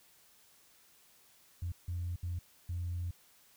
sine tone bursts at uneven times, 87.31 Hz, F2, in tune, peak -33 dBFS, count 4, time 1.62-1.72 / 1.88-2.16 / 2.23-2.39 / 2.69-3.11 s, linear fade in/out 5 ms, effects tanh soft clip ceiling -30 dBFS + white hiss -64 dBFS RMS until 3.56 s

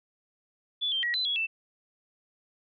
sine tone with pitch steps, 3449 / 3153 / 1914 / 4026 / 3349 / 2659 Hz, A7 / G7 / A#6 / B7 / G#7 / E7, -35 / +9 / +45 / +33 / +14 / +14 cents, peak -26 dBFS, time 0.81-1.47 s, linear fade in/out 20 ms, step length 110 ms, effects none

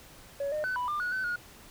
sine tone with pitch steps, 562 / 608 / 1510 / 988 / 1196 / 1459 / 1521 / 1440 Hz, C#5 / D#5 / F#6 / B5 / D6 / F#6 / F#6 / F#6, +24 / -40 / +35 / 0 / +31 / -25 / +47 / -47 cents, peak -27 dBFS, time 0.4-1.36 s, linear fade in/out 5 ms, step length 120 ms, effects tanh soft clip ceiling -27 dBFS + pink hiss -52 dBFS RMS until 1.7 s

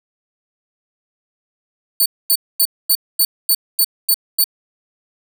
5% pulse tone bursts, 4505 Hz, C#8, 27 cents sharp, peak -4 dBFS, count 9, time 2-4.442 s, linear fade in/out 5 ms, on 58 ms, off 240 ms, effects none

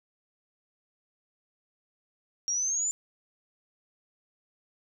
sine exponential sweep, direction up, 5588 to 7180 Hz, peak -26 dBFS, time 2.48-2.91 s, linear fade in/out 0 ms, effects none

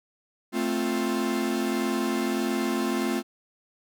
45% pulse chord, F major, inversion first, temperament equal, 220 / 261.6 / 349.2 Hz, A3 / C4 / F4, 0 / 0 / 0 cents, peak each -29 dBFS, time 0.52-3.23 s, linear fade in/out 50 ms, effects none

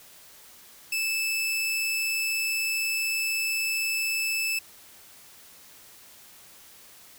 sawtooth tone, 2627 Hz, E7, 7 cents flat, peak -22 dBFS, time 0.92-4.59 s, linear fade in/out 5 ms, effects white hiss -51 dBFS RMS until 7.18 s

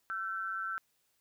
sine tone pair together, 1345.7 / 1537 Hz, E6 / G6, +35 / -35 cents, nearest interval major second, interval 230 cents, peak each -36 / -38 dBFS, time 0.1-0.78 s, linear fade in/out 0 ms, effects white hiss -75 dBFS RMS until 1.2 s

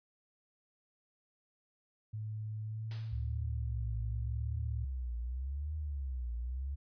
sine tone with pitch glide, 107.9 to 111.25 Hz, A2 to A2, -33 to +20 cents, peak -37 dBFS, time 2.13-4.85 s, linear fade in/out 10 ms, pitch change +53 cents, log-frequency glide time 2.63-2.92 s
white noise with exponential decay, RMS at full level -47 dBFS, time 2.91-3.42 s, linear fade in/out 1 ms, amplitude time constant 110 ms
sine tone with vibrato, 67 Hz, C2, 42 cents sharp, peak -35 dBFS, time 3.11-6.76 s, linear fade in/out 20 ms, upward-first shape triangle, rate 0.85 Hz, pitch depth 260 cents each way
effects resampled to 11025 Hz

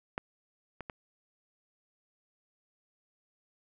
clicks, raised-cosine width 0.5 ms, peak -18 / -25 / -24 dBFS, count 3, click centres 0.179 / 0.807 / 0.898 s, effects none

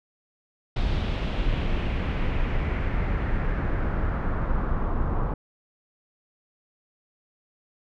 brown noise with low-pass filter sweep, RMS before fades -25 dBFS, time 0.76-5.34 s, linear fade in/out 5 ms, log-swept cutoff 3700 to 1100 Hz, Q 2.1, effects none

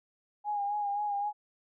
sine tone with vibrato, 820 Hz, G#5, 22 cents flat, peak -29 dBFS, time 0.44-1.33 s, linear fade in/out 50 ms, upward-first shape sine, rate 3.8 Hz, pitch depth 36 cents each way, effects none

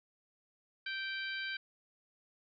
harmonic tone, 780 Hz, G5, 9 cents flat, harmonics 2 / 3 / 4 / 5 / 6, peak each -39 / -43 / -45 / -47 / -49 dBFS, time 0.86-1.57 s, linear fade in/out 5 ms, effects none

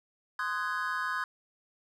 triangle chord, Ab dominant seventh, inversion first, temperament just, 1038.3 / 1245.9 / 1495.1 / 1661.2 Hz, C6 / Eb6 / Gb6 / Ab6, -14 / +2 / +18 / 0 cents, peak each -34 dBFS, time 0.39-1.24 s, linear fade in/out 2 ms, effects none

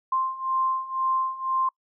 sine beating tone pair, 1049 / 1051 Hz, C6 / C6, +4 / +7 cents, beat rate 2 Hz, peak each -28 / -25 dBFS, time 0.12-1.69 s, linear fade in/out 5 ms, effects noise-tail reverb RT60 0.1 s tail -26 dB re dry

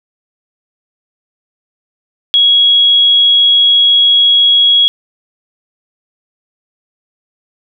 sine tone, 3322 Hz, G#7, in tune, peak -5 dBFS, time 2.34-4.88 s, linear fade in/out 0 ms, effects none

